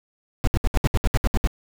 brown noise bursts, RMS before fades -17 dBFS, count 11, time 0.44-1.473 s, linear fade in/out 0 ms, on 33 ms, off 67 ms, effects none

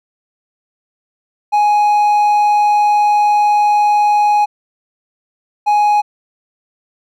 triangle tone pair in turn, 833 / 833 Hz, G#5 / G#5, +5 / +5 cents, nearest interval unison, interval 0 cents, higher neither, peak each -7 dBFS, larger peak neither, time 1.52-4.46 / 5.66-6.02 s, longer first, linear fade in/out 20 ms, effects none

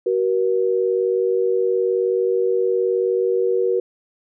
sine tone pair together, 377.1 / 476.1 Hz, F#4 / A#4, +33 / +37 cents, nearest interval major third, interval 404 cents, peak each -19 dBFS, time 0.06-3.8 s, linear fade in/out 5 ms, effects none

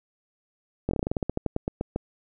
slowing click train, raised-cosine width 2 ms, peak -12 dBFS, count 17, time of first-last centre 0.89-1.961 s, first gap 21 ms, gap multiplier 1.14, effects none

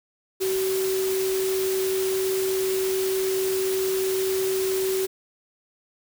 sine tone in noise, 380 Hz, F#4, 46 cents sharp, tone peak -22 dBFS, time 0.4-5.07 s, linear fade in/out 20 ms, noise white, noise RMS -32 dBFS, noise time 0.4-5.07 s, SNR +7 dB, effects none

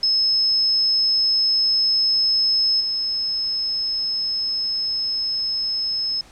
sine tone with level steps, 5190 Hz, E8, 28 cents flat, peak -15 / -20 dBFS, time 0.03-6.21 s, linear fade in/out 2 ms, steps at 2.8 s, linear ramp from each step 10 ms, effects pink hiss -48 dBFS RMS until 6.31 s + low-pass 8000 Hz 12 dB/octave

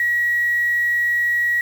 sine tone with quantisation, 1914 Hz, A#6, 45 cents sharp, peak -16 dBFS, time 0-1.61 s, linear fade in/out 2 ms, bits 6, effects none

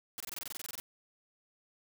white noise bursts, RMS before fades -41 dBFS, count 14, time 0.18-0.8 s, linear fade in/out 0 ms, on 22 ms, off 24 ms, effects none

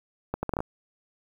accelerating click train, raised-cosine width 1 ms, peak -14 dBFS, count 7, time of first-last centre 0.34-0.605 s, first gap 90 ms, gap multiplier 0.7, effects 8-bit

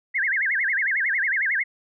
sine tone with vibrato, 1846 Hz, A#6, 17 cents flat, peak -20 dBFS, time 0.14-1.64 s, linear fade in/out 20 ms, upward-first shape sine, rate 11 Hz, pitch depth 290 cents each way, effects none

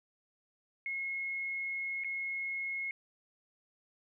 sine tone with dropouts, 2167 Hz, C#7, 40 cents flat, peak -34 dBFS, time 0.86-2.91 s, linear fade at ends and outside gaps 1 ms, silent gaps 2.037-2.045 s, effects none

